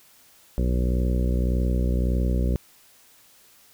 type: harmonic tone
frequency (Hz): 61.74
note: B1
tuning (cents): 0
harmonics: 1 / 2 / 3 / 4 / 5 / 6 / 7 / 8 / 9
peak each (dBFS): -21 / -30 / -29 / -33 / -37 / -36 / -40 / -38 / -39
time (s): 0.58-2.56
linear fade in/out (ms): 0
effects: white hiss -55 dBFS RMS until 3.73 s